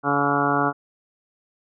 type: harmonic tone with a mistuned harmonic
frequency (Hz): 142.5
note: C#3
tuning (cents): +48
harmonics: 1 / 2 / 3 / 4 / 5 / 6 / 7 / 8 / 9 / 10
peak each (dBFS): -30 / -25 / -28 / -31 / -26 / -27 / -31 / -26 / -27 / -27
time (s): 0.03-0.73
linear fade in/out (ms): 50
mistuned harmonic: 9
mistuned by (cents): +53
effects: none